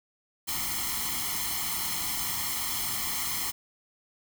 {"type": "noise with comb filter", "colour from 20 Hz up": "white", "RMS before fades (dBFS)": -31, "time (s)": [0.47, 3.52], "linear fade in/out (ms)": 20, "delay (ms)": 0.95, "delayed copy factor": 0.85, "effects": []}